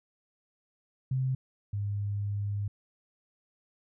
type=tone pair in turn; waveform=sine; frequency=130.7 / 101.78 Hz; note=C3 / G#2; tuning=-1 / -34 cents; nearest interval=major third; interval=433 cents; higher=first; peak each=-26 / -29 dBFS; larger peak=first; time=1.11-1.35 / 1.73-2.68 s; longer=second; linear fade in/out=5 ms; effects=none